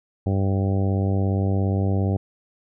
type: harmonic tone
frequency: 97.3 Hz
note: G2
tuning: 12 cents flat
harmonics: 1 / 2 / 3 / 4 / 5 / 6 / 7 / 8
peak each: -20 / -26 / -30 / -32 / -34 / -36 / -37 / -38 dBFS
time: 0.26-2.17 s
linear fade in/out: 5 ms
effects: none